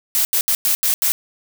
blue noise bursts at uneven times, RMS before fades -17 dBFS, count 6, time 0.15-0.25 / 0.33-0.41 / 0.48-0.55 / 0.65-0.75 / 0.83-0.94 / 1.02-1.12 s, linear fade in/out 0 ms, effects none

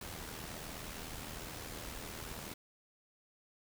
pink noise with amplitude modulation, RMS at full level -43 dBFS, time 0.01-2.54 s, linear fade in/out 5 ms, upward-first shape sine, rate 79.5 Hz, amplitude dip 50%, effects none

